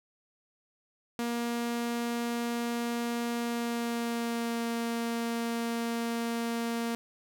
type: tone with pitch glide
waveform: sawtooth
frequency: 236.3 to 232.6 Hz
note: A#3 to A#3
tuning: +24 to -4 cents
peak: -26 dBFS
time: 1.19-6.95 s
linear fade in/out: 0 ms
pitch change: -28 cents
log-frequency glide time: 3.36-4.64 s
effects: none